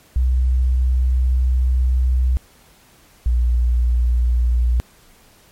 sine tone pair in turn, 63.1 / 59.93 Hz, B1 / A#1, +38 / +49 cents, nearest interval minor second, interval 89 cents, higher first, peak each -13 dBFS, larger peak neither, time 0.16-2.37 / 3.26-4.8 s, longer first, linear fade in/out 0 ms, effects pink hiss -51 dBFS RMS until 5.51 s + MP3 64 kbps

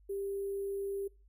sine tone with sample-and-hold, 395.9 Hz, G4, 17 cents sharp, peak -34 dBFS, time 0.09-1.08 s, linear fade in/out 10 ms, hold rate 11025 Hz, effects noise-tail reverb RT60 0.3 s tail -24 dB re dry + added 50 Hz sine -59 dBFS peak until 1.28 s

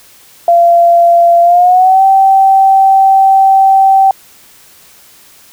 sine tone with pitch glide, 686 to 774.5 Hz, F5 to G5, -31 to -21 cents, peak -3 dBFS, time 0.48-4.11 s, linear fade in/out 2 ms, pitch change +210 cents, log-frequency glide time 1.42-2.03 s, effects white hiss -41 dBFS RMS until 5.52 s

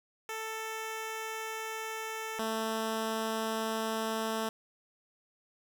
10% pulse tone pair in turn, 442 / 222 Hz, A4 / A3, +8 / +16 cents, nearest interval octave, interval 1192 cents, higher first, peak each -28 / -23 dBFS, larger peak second, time 0.29-2.39 / 2.39-4.49 s, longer neither, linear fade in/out 2 ms, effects none

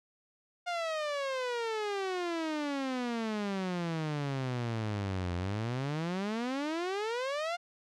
sawtooth exponential two-way sweep, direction down then up, 714 to 86.3 to 714 Hz, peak -28 dBFS, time 0.66-7.57 s, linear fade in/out 20 ms, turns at 5.35 s, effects low-pass 5000 Hz 12 dB/octave

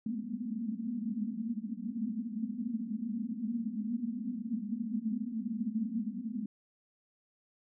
white band-pass noise, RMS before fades -36 dBFS, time 0.06-6.46 s, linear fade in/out 5 ms, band 210 to 240 Hz, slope 96 dB/octave, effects none

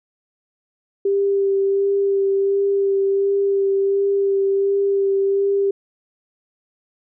sine tone with vibrato, 394.8 Hz, G4, 12 cents sharp, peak -15 dBFS, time 1.05-5.71 s, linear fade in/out 5 ms, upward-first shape sine, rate 1.4 Hz, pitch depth 14 cents each way, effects none

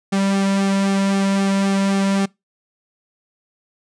sawtooth tone with flanger, 196 Hz, G3, in tune, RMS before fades -18 dBFS, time 0.12-2.26 s, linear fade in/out 10 ms, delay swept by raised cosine 2 to 2.68 ms, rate 3.8 Hz, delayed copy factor -0.65, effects noise-tail reverb RT60 0.2 s tail -24 dB re dry + resampled to 22050 Hz

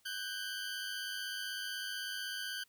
20% pulse tone pair together, 1499 / 1595 Hz, F#6 / G6, +22 / +30 cents, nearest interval minor second, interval 108 cents, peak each -36 / -37 dBFS, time 0.05-2.64 s, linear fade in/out 10 ms, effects white hiss -71 dBFS RMS until 2.68 s

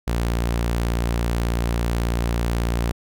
sawtooth tone, 58.27 Hz, A#1, in tune, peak -16 dBFS, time 0.07-2.92 s, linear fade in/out 10 ms, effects none

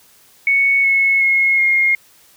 sine tone with pitch steps, 2217 / 2190 / 2164 / 2138 Hz, C#7 / C#7 / C#7 / C7, 0 / -22 / -42 / +37 cents, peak -11 dBFS, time 0.47-1.95 s, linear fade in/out 2 ms, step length 370 ms, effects white hiss -50 dBFS RMS until 2.36 s

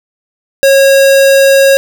square tone, 546 Hz, C#5, 26 cents flat, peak -4 dBFS, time 0.63-1.77 s, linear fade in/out 0 ms, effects none

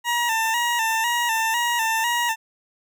20% pulse tone with vibrato, 923 Hz, A#5, 17 cents flat, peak -15 dBFS, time 0.04-2.36 s, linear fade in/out 50 ms, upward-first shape square, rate 2 Hz, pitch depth 55 cents each way, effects none

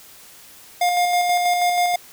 square tone with tremolo, 709 Hz, F5, 26 cents sharp, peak -16 dBFS, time 0.81-1.96 s, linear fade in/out 5 ms, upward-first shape square, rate 6.2 Hz, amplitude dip 30%, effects white hiss -45 dBFS RMS until 2.12 s

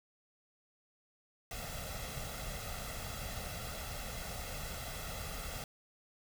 pink noise with comb filter, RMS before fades -42 dBFS, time 1.51-5.64 s, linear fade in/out 2 ms, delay 1.5 ms, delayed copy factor +0.7, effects none

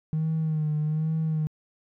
triangle tone with vibrato, 155.56 Hz, D#3, in tune, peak -20 dBFS, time 0.13-1.47 s, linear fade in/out 0 ms, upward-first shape sine, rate 1.2 Hz, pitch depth 46 cents each way, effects tanh soft clip ceiling -20 dBFS

